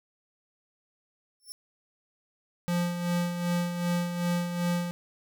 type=tone with exponential growth; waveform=15% pulse; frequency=5390 Hz; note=E8; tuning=38 cents sharp; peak=-29 dBFS; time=1.4-1.52 s; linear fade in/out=0 ms; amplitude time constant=26 ms
type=tone with tremolo; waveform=square; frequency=174.61 Hz; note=F3; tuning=in tune; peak=-25 dBFS; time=2.68-4.91 s; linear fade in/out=0 ms; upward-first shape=sine; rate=2.6 Hz; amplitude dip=55%
effects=none